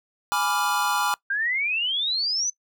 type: chord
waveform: square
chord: G# diminished seventh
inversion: none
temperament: equal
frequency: 830.6 / 987.8 / 1174.7 / 1396.9 Hz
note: G#5 / B5 / D6 / F6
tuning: 0 / 0 / 0 / 0 cents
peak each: -28 dBFS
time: 0.32-1.14 s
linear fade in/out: 0 ms
type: exponential sweep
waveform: sine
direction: up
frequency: 1568 to 6160 Hz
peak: -22 dBFS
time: 1.3-2.5 s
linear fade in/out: 5 ms
effects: noise-tail reverb RT60 0.1 s tail -22 dB re dry